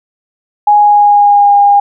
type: tone with pitch glide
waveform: sine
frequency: 830.6 to 810.7 Hz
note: G#5 to G#5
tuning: 0 to -42 cents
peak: -3 dBFS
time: 0.67-1.8 s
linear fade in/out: 5 ms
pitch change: -42 cents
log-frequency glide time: 0.78-1.55 s
effects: none